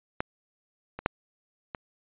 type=clicks; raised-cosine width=0.5 ms; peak=-12 / -21 / -8 / -19 dBFS; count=4; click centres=0.205 / 0.99 / 1.061 / 1.748 s; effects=resampled to 8000 Hz